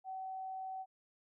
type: tone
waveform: sine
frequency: 759 Hz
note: F#5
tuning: 44 cents sharp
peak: -40 dBFS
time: 0.04-0.86 s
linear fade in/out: 50 ms
effects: none